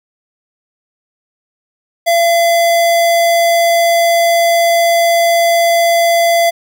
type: tone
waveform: square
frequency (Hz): 679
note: F5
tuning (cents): -49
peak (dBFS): -9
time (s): 2.06-6.51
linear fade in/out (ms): 20
effects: none